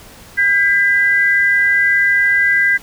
sine tone pair together, 1605.4 / 1993 Hz, G6 / B6, +41 / +15 cents, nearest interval major third, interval 374 cents, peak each -13 dBFS, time 0.37-2.78 s, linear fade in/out 20 ms, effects pink hiss -40 dBFS RMS until 2.82 s

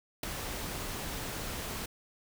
pink noise with ADSR envelope, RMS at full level -29 dBFS, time 0.23-1.86 s, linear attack 5 ms, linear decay 4 ms, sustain -9 dB, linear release 6 ms, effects none

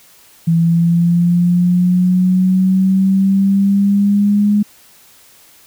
sine linear sweep, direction up, 165.5 to 207.7 Hz, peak -9 dBFS, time 0.47-4.63 s, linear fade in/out 10 ms, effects white hiss -46 dBFS RMS until 5.66 s

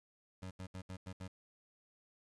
25% pulse tone bursts at uneven times, 93.3 Hz, F#2, 15 cents sharp, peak -40 dBFS, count 6, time 0.42-0.51 / 0.59-0.67 / 0.74-0.82 / 0.89-0.97 / 1.06-1.13 / 1.2-1.28 s, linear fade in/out 10 ms, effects resampled to 24000 Hz + 11-bit

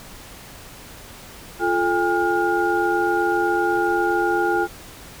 sine tone cluster, 348.3 / 436.1 / 810 / 1419 Hz, F4 / A4 / G#5 / F6, -5 / -15 / -43 / +27 cents, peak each -21 / -26 / -22 / -24 dBFS, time 1.59-4.68 s, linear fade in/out 50 ms, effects pink hiss -41 dBFS RMS until 5.2 s

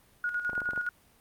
sine tone with tremolo, 1446 Hz, F#6, 40 cents flat, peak -27 dBFS, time 0.24-0.89 s, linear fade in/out 2 ms, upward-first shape square, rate 9.6 Hz, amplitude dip 55%
clicks, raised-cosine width 1 ms, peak -26 dBFS, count 7, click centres 0.495 / 0.532 / 0.579 / 0.618 / 0.69 / 0.734 / 0.777 s
effects pink hiss -62 dBFS RMS until 1.2 s + Opus 32 kbps

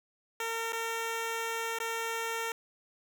10% pulse tone with dropouts, 456 Hz, A#4, 38 cents flat, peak -24 dBFS, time 0.4-2.52 s, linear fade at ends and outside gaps 2 ms, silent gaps 0.723-0.73 / 1.787-1.801 s, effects none

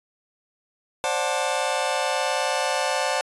sawtooth chord, D dominant seventh, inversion third, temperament just, 528.6 / 587.3 / 734.2 / 881 Hz, C5 / D5 / F#5 / A5, +18 / 0 / -14 / +2 cents, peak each -24 dBFS, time 1.04-3.21 s, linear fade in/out 0 ms, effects resampled to 24000 Hz

